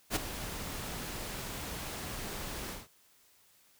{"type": "noise with ADSR envelope", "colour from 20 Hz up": "pink", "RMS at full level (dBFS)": -28, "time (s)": [0.1, 2.88], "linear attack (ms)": 60, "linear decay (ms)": 12, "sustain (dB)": -12, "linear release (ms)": 190, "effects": ["white hiss -65 dBFS RMS until 3.79 s"]}